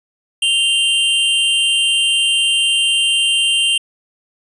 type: tone pair together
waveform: square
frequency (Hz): 2794 / 3134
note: F7 / G7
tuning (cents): 0 / -1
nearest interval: major second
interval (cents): 199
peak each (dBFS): -16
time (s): 0.42-3.78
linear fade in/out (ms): 5
effects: resampled to 24000 Hz